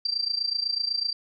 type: tone with amplitude modulation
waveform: sine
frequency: 4699 Hz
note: D8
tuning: in tune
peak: -21 dBFS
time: 0.05-1.13 s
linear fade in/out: 5 ms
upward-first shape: sine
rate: 28 Hz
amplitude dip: 85%
effects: none